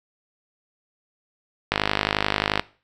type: click train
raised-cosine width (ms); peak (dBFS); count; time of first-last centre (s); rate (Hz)
0.3; -3; 46; 1.72-2.595; 51.4
effects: noise-tail reverb RT60 0.4 s tail -20 dB re dry